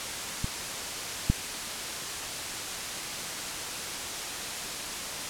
clicks, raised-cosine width 5 ms, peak -17 / -9 dBFS, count 2, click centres 0.444 / 1.3 s, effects white hiss -34 dBFS RMS until 5.29 s + low-pass 9000 Hz 12 dB/octave

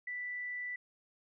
sine tone, 1975.5 Hz, B6, in tune, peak -37 dBFS, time 0.07-0.76 s, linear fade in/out 5 ms, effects none

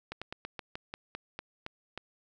slowing click train, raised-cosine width 0.3 ms, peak -22 dBFS, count 11, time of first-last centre 0.12-1.976 s, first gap 96 ms, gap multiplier 1.14, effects none

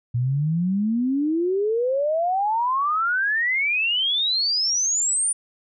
sine exponential sweep, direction up, 117 to 9420 Hz, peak -19 dBFS, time 0.14-5.33 s, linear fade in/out 10 ms, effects none

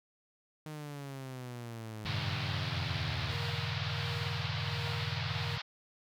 sawtooth exponential sweep, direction down, 155.56 to 74 Hz, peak -37 dBFS, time 0.66-3.35 s, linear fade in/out 0 ms
white band-pass noise, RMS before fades -40 dBFS, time 2.05-5.62 s, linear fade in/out 10 ms, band 580 to 4600 Hz, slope 48 dB/octave
sine chord, F# diminished seventh, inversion none, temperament equal with one note detuned, 92.5 / 110 / 130.81 / 152.89 Hz, F#2 / A2 / C3 / Eb3, 0 / 0 / 0 / -30 cents, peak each -40 dBFS, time 2.05-5.58 s, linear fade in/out 5 ms
sawtooth tone with tremolo, 471.2 Hz, A#4, 19 cents sharp, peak -40 dBFS, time 3.27-5.59 s, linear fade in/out 50 ms, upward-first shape triangle, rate 1.4 Hz, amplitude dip 80%
effects none

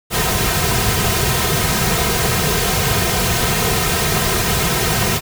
pink noise with comb filter, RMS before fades -17 dBFS, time 0.1-5.21 s, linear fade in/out 50 ms, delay 3.5 ms, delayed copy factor -0.85, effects none

